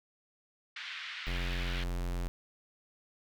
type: band-pass noise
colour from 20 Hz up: pink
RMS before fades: -42 dBFS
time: 0.76-1.84 s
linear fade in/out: 5 ms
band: 1600 to 3700 Hz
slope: 24 dB/octave
type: tone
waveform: square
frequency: 44.04 Hz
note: F1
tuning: 15 cents sharp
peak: -33 dBFS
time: 1.27-2.28 s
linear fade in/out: 0 ms
effects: none